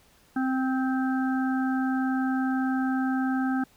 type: harmonic tone with a mistuned harmonic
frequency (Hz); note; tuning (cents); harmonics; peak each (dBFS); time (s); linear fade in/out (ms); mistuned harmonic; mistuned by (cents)
261.6; C4; 0; 1 / 3 / 5 / 6; -24 / -33 / -38 / -35; 0.36-3.64; 5; 5; -18
effects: pink hiss -60 dBFS RMS until 3.76 s